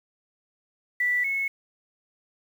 sine tone pair in turn, 1968 / 2192 Hz, B6 / C#7, -7 / -20 cents, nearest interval major second, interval 187 cents, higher second, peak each -21 / -24 dBFS, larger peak first, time 1-1.24 / 1.24-1.48 s, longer neither, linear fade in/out 5 ms, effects 8-bit

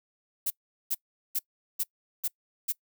violet noise bursts, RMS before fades -28 dBFS, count 6, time 0.46-2.724 s, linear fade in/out 10 ms, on 44 ms, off 400 ms, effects noise-tail reverb RT60 0.1 s tail -24 dB re dry

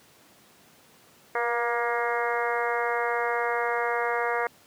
harmonic tone with a mistuned harmonic, 236.3 Hz, A#3, 24 cents sharp, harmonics 2 / 3 / 4 / 5 / 6 / 7 / 8 / 9, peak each -29 / -31 / -32 / -33 / -34 / -34 / -35 / -36 dBFS, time 1.35-4.47 s, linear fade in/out 2 ms, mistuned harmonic 2, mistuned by +19 cents, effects pink hiss -56 dBFS RMS until 4.66 s + high-pass 150 Hz 12 dB/octave

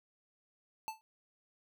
square tone with exponential decay, 880 Hz, A5, in tune, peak -34 dBFS, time 0.88-1.01 s, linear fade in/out 0 ms, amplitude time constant 28 ms, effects none

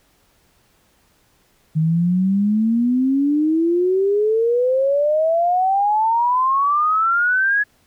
sine exponential sweep, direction up, 154.4 to 1693 Hz, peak -14 dBFS, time 1.75-7.64 s, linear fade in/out 20 ms, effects pink hiss -59 dBFS RMS until 7.86 s

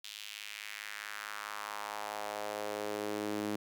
sawtooth tone with high-pass filter sweep, 104.6 Hz, G#2, 13 cents sharp, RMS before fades -40 dBFS, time 0.04-3.56 s, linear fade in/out 5 ms, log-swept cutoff 3400 to 270 Hz, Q 2.1, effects none

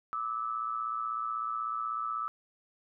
sine tone pair together, 1183.8 / 1300 Hz, D6 / E6, +13 / -24 cents, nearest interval major second, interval 163 cents, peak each -36 / -33 dBFS, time 0.13-2.28 s, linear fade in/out 0 ms, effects none

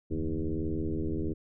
sine tone with frequency modulation, 154.9 Hz, D#3, 7 cents flat, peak -28 dBFS, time 0.1-1.34 s, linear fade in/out 20 ms, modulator 81.2 Hz, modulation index 3.1, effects none

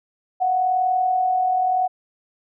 sine tone pair together, 699.2 / 740 Hz, F5 / F#5, +2 / 0 cents, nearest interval minor second, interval 98 cents, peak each -29 / -17 dBFS, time 0.4-1.88 s, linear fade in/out 20 ms, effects none

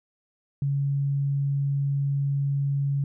sine tone, 140 Hz, C#3, 18 cents sharp, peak -22 dBFS, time 0.62-3.04 s, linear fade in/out 2 ms, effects none

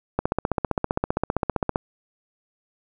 click train, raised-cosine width 1 ms, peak -7 dBFS, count 25, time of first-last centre 0.19-1.759 s, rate 15.3 Hz, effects none

